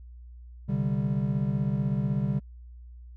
triangle chord, C suspended second, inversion none, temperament equal, 130.81 / 146.83 / 196 Hz, C3 / D3 / G3, 0 / 0 / 0 cents, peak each -27 dBFS, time 0.68-2.4 s, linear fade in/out 20 ms, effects added 60 Hz sine -43 dBFS peak until 3.16 s

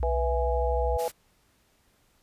sine tone with vibrato, 61.74 Hz, B1, in tune, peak -26 dBFS, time 0-0.97 s, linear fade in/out 5 ms, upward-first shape square, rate 13 Hz, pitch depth 47 cents each way
sine chord, E major, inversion second, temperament equal, 493.9 / 659.3 / 830.6 Hz, B4 / E5 / G#5, 0 / 0 / 0 cents, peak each -28 / -32 / -31 dBFS, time 0.03-1.08 s, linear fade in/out 0 ms
white noise, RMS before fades -41 dBFS, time 0.98-1.12 s, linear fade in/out 20 ms
effects pink hiss -66 dBFS RMS until 2.22 s + resampled to 32000 Hz

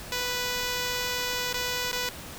5% pulse tone with dropouts, 493.9 Hz, B4, in tune, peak -16 dBFS, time 0.12-2.09 s, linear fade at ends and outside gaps 1 ms, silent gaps 1.528-1.542 / 1.916-1.928 s, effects pink hiss -41 dBFS RMS until 2.38 s

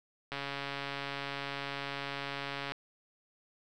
click train, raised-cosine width 0.3 ms, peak -21 dBFS, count 337, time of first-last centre 0.32-2.72 s, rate 140 Hz, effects none

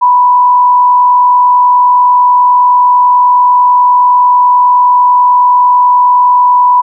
sine tone with frequency modulation, 987.8 Hz, B5, in tune, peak -3 dBFS, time 0.01-6.82 s, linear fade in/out 20 ms, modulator 49.3 Hz, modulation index 0.3, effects none

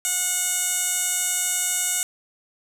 15% pulse tone with band-pass filter, 728 Hz, F#5, 28 cents flat, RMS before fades -24 dBFS, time 0.05-2.03 s, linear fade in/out 0 ms, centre 8800 Hz, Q 2.7, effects none

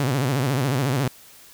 sawtooth tone with vibrato, 133.2 Hz, C3, 31 cents sharp, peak -16 dBFS, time 0-1.08 s, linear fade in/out 2 ms, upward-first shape sine, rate 14 Hz, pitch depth 160 cents each way, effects white hiss -48 dBFS RMS until 1.53 s

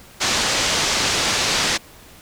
white low-pass noise, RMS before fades -20 dBFS, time 0.2-1.78 s, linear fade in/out 20 ms, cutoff 6500 Hz, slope 24 dB/octave, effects pink hiss -45 dBFS RMS until 2.21 s

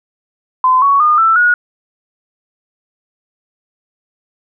sine tone with pitch steps, 1025 / 1117.8 / 1218.9 / 1329.3 / 1449.6 Hz, C6 / C#6 / D#6 / E6 / F#6, -36 / +14 / -36 / +14 / -36 cents, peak -7 dBFS, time 0.64-1.54 s, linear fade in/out 2 ms, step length 180 ms, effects none

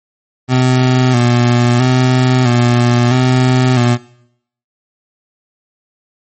25% pulse tone with vibrato, 124.2 Hz, B2, 10 cents sharp, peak -5 dBFS, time 0.48-3.98 s, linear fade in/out 50 ms, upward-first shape square, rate 0.76 Hz, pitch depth 47 cents each way, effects noise-tail reverb RT60 0.7 s tail -19 dB re dry + MP3 32 kbps

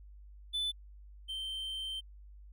triangle tone pair in turn, 3500 / 3118 Hz, A7 / G7, -10 / -10 cents, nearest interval major second, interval 200 cents, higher first, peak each -30 / -35 dBFS, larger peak first, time 0.53-0.72 / 1.28-2.01 s, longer second, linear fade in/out 20 ms, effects added 50 Hz sine -50 dBFS peak until 2.52 s

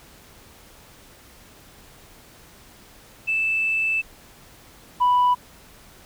sine tone pair in turn, 2637 / 987.8 Hz, E7 / B5, 0 / 0 cents, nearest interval octave + perfect fourth, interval 1700 cents, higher first, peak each -19 / -13 dBFS, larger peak second, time 3.27-4.02 / 5-5.35 s, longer first, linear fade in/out 20 ms, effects tanh soft clip ceiling -13 dBFS + pink hiss -49 dBFS RMS until 6.05 s

